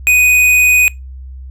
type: tone with tanh clipping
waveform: sine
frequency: 2489 Hz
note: D#7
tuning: in tune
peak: -8 dBFS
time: 0.07-0.88 s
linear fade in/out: 0 ms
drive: 15 dB
effects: noise-tail reverb RT60 0.2 s tail -23 dB re dry + added 65 Hz sine -27 dBFS peak until 1.5 s